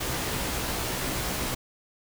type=noise with comb filter; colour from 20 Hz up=pink; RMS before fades=-30 dBFS; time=0-1.55 s; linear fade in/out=10 ms; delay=16 ms; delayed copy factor=+0.55; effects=none